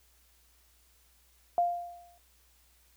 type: tone with exponential decay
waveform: sine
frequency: 698.5 Hz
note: F5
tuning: in tune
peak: -21 dBFS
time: 1.58-2.18 s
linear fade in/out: 1 ms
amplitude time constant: 130 ms
effects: added 60 Hz sine -66 dBFS peak until 2.96 s + white hiss -66 dBFS RMS until 2.96 s